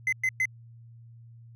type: tone bursts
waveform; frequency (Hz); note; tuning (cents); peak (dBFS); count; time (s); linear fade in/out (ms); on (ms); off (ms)
triangle; 2049; C7; -37; -21; 3; 0.07-0.455; 2; 55; 110
effects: added 116 Hz sine -47 dBFS peak until 1.55 s